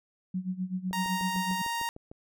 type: tone with tremolo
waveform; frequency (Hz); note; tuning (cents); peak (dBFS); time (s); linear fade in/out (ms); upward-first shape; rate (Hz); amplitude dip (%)
sine; 184.8; F#3; -2; -27; 0.34-1.62; 5; sine; 7.9; 85
type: click train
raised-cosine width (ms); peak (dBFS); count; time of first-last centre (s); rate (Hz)
2; -31; 9; 0.91-2.115; 6.64
type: tone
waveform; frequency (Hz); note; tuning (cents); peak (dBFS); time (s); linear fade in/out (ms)
sawtooth; 932.3; A#5; 0; -26; 0.93-1.89; 0
effects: none